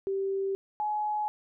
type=tone pair in turn; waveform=sine; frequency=389.4 / 844.4 Hz; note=G4 / G#5; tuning=-12 / +29 cents; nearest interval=octave + minor second; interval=1341 cents; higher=second; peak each=-27 dBFS; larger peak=neither; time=0.07-0.55 / 0.8-1.28 s; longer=neither; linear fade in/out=0 ms; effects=none